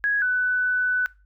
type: tone pair in turn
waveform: sine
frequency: 1661.2 / 1495.6 Hz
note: G#6 / F#6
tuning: 0 / +18 cents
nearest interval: major second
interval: 182 cents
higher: first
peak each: -19 dBFS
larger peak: neither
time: 0.04-0.22 / 0.22-1.06 s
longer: second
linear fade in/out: 0 ms
effects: noise-tail reverb RT60 0.3 s tail -22 dB re dry + added 50 Hz sine -54 dBFS peak until 1.25 s